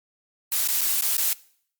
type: noise with dropouts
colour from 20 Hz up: blue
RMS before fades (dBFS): -23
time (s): 0.52-1.33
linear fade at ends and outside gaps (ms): 1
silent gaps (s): 0.676-0.685 / 0.81-0.814 / 1.01-1.021 / 1.169-1.18
effects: noise-tail reverb RT60 0.6 s tail -21 dB re dry + MP3 96 kbps